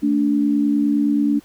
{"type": "tone pair together", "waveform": "sine", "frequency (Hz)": [220, 289.5], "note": ["A3", "D4"], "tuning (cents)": [0, -25], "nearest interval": "perfect fourth", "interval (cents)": 475, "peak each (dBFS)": [-20, -16], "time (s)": [0.02, 1.4], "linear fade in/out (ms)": 20, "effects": ["pink hiss -51 dBFS RMS until 1.44 s"]}